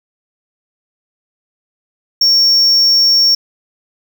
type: tone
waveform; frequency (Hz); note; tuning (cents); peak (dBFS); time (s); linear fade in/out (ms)
triangle; 5500; F8; -27; -6; 2.21-3.35; 5
effects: none